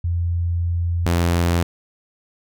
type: tone pair in turn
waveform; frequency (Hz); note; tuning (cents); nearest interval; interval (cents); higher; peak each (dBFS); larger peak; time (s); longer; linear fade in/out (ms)
sine / sawtooth; 85.9 / 85.9; F2 / F2; -28 / -28; unison; 0; neither; -18 / -12; second; 0.04-1.06 / 1.06-1.63; first; 5
effects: none